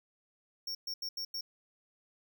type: tone bursts at uneven times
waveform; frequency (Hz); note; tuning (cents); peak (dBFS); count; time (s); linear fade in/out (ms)
square; 5500; F8; -27; -36; 5; 0.67-0.75 / 0.87-0.94 / 1.02-1.09 / 1.17-1.25 / 1.34-1.41; 5
effects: none